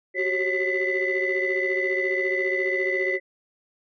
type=tone cluster; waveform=sine; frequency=372.6 / 387.2 / 546 / 1999 / 2070 Hz; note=F#4 / G4 / C#5 / B6 / C7; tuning=+12 / -21 / -26 / +20 / -19 cents; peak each=-27 / -31 / -29 / -24 / -33 dBFS; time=0.14-3.2 s; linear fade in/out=50 ms; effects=tanh soft clip ceiling -14 dBFS